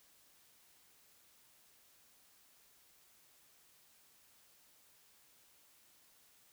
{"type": "silence", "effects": ["white hiss -67 dBFS RMS until 6.52 s"]}